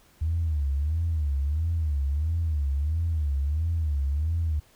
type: tone with vibrato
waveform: sine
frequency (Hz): 76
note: D#2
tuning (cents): -40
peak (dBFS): -22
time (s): 0.21-4.6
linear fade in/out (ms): 10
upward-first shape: sine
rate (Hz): 1.5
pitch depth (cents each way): 170
effects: tanh soft clip ceiling -18 dBFS + pink hiss -59 dBFS RMS until 4.75 s